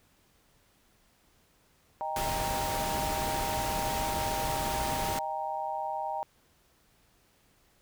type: chord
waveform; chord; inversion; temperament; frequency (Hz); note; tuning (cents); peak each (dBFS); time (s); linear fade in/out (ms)
sine; Eb major; none; equal with one note detuned; 622.3 / 793.6 / 932.3; Eb5 / G5 / Bb5; 0 / +21 / 0; -38 / -34 / -35; 2.01-6.23; 0
type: noise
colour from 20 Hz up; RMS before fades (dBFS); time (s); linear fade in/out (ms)
pink; -34; 2.16-5.19; 2
effects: pink hiss -66 dBFS RMS until 7.81 s